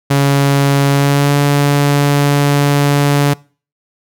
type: tone with pitch glide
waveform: sawtooth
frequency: 140 to 143.19 Hz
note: C#3 to D3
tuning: +18 to -43 cents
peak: -5 dBFS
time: 0.1-3.34 s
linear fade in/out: 10 ms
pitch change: +39 cents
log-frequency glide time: 0.91-1.33 s
effects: noise-tail reverb RT60 0.4 s tail -24 dB re dry